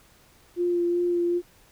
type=tone with vibrato; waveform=sine; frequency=348.9 Hz; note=F4; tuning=2 cents flat; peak=-21 dBFS; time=0.56-1.42 s; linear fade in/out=50 ms; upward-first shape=sine; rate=2.6 Hz; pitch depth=15 cents each way; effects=pink hiss -57 dBFS RMS until 1.71 s